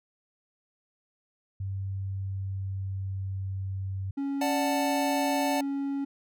sine tone with pitch glide, 97 to 96.05 Hz, G2 to G2, -18 to -35 cents, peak -30 dBFS, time 1.6-4.11 s, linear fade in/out 5 ms, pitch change -17 cents, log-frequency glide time 1.7-3.44 s
triangle tone, 277.8 Hz, C#4, 4 cents sharp, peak -26 dBFS, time 4.17-6.05 s, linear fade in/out 10 ms
square chord, D major, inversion none, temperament equal, 587.3 / 740 / 880 Hz, D5 / F#5 / A5, 0 / 0 / 0 cents, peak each -32 dBFS, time 4.41-5.61 s, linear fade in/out 5 ms
effects none

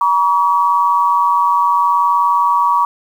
sine tone pair together, 955.3 / 1136 Hz, A#5 / C#6, +42 / +42 cents, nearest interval minor third, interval 300 cents, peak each -13 dBFS, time 0.01-2.85 s, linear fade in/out 2 ms, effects 7-bit

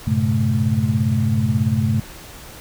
sine tone cluster, 98.5 / 115.3 / 133.4 / 216.5 Hz, G2 / A#2 / C3 / A3, +9 / -19 / +34 / -28 cents, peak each -21 dBFS, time 0.07-2 s, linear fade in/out 5 ms, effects pink hiss -39 dBFS RMS until 2.6 s

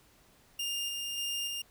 sawtooth tone with tremolo, 2809 Hz, F7, 9 cents sharp, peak -29 dBFS, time 0.59-1.62 s, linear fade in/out 5 ms, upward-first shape square, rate 1.7 Hz, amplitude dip 25%, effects pink hiss -63 dBFS RMS until 1.7 s

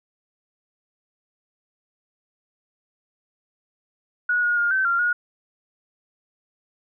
sine tone with pitch steps, 1458 / 1440 / 1416 / 1540 / 1385 / 1443 Hz, F#6 / F#6 / F6 / G6 / F6 / F#6, -26 / -47 / +23 / -31 / -15 / -44 cents, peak -18 dBFS, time 4.29-5.13 s, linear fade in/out 5 ms, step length 140 ms, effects none

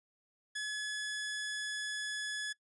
sawtooth tone, 1702 Hz, G#6, 42 cents sharp, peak -32 dBFS, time 0.55-2.53 s, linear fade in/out 10 ms, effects noise-tail reverb RT60 0.1 s tail -22 dB re dry + resampled to 24000 Hz

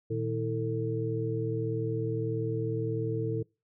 sine tone cluster, 117 / 157 / 325.6 / 447.2 Hz, A#2 / D#3 / E4 / A4, +7 / +16 / -21 / +28 cents, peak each -32 / -38 / -36 / -32 dBFS, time 0.1-3.43 s, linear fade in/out 10 ms, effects noise-tail reverb RT60 0.3 s tail -25 dB re dry

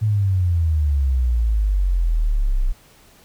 sine exponential sweep, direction down, 110 to 30.57 Hz, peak -15 dBFS, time 0.01-2.73 s, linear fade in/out 20 ms, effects pink hiss -51 dBFS RMS until 3.24 s

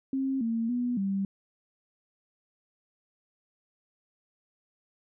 sine tone with pitch steps, 267.7 / 228.2 / 244.6 / 195.6 Hz, C4 / A#3 / B3 / G3, +40 / -37 / -16 / -4 cents, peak -26 dBFS, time 0.13-1.25 s, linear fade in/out 2 ms, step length 280 ms, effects none

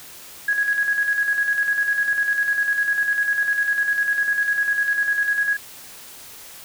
sine tone with tremolo, 1661.2 Hz, G#6, in tune, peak -16 dBFS, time 0.48-5.57 s, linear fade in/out 5 ms, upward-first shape square, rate 10 Hz, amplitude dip 50%, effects white hiss -41 dBFS RMS until 6.64 s

